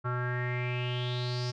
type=tone with low-pass filter sweep; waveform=square; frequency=123.6 Hz; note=B2; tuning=2 cents sharp; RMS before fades=-32 dBFS; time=0.04-1.52 s; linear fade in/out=20 ms; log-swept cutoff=1300 to 5300 Hz; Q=6.5; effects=none